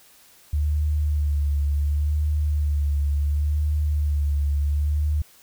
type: tone with vibrato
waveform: sine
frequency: 73.6 Hz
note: D2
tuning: 4 cents sharp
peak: -19 dBFS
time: 0.53-5.22 s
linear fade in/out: 5 ms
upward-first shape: sine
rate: 0.7 Hz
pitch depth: 40 cents each way
effects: white hiss -53 dBFS RMS until 5.42 s